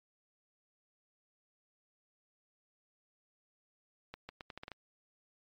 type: accelerating click train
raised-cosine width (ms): 0.3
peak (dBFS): -28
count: 8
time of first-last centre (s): 4.14-4.717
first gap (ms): 150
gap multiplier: 0.79
effects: MP3 48 kbps